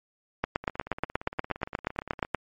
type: two click trains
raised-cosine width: 0.5 ms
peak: -23 / -10 dBFS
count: 29 / 17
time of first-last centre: 0.64-2.249 / 0.44-2.347 s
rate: 17.4 / 8.39 Hz
effects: MP3 48 kbps